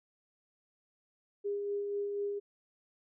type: tone with tremolo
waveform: sine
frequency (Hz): 405.9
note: G#4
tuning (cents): -40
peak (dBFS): -31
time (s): 1.44-2.4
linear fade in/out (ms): 20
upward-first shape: sine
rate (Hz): 4.1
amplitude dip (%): 30
effects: none